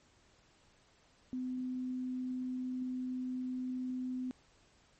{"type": "tone", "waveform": "sine", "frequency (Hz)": 254.3, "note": "C4", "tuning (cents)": -49, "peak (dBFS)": -35, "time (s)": [1.33, 4.31], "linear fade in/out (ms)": 0, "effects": ["pink hiss -67 dBFS RMS until 4.99 s", "MP3 32 kbps"]}